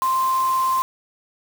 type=tone in noise; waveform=sine; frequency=1046.5 Hz; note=C6; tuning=in tune; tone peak=-17 dBFS; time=0.02-0.82 s; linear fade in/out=0 ms; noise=white; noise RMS=-35 dBFS; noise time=0.02-0.82 s; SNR=+15 dB; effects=none